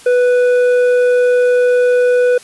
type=tone with tanh clipping; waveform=triangle; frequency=493.9 Hz; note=B4; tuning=in tune; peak=-10 dBFS; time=0.06-2.38 s; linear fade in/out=5 ms; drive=12 dB; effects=white hiss -39 dBFS RMS until 2.43 s + resampled to 24000 Hz